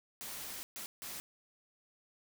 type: noise bursts at uneven times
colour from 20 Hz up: white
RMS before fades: -44 dBFS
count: 3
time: 0.21-0.63 / 0.76-0.86 / 1.02-1.2 s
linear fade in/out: 0 ms
effects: none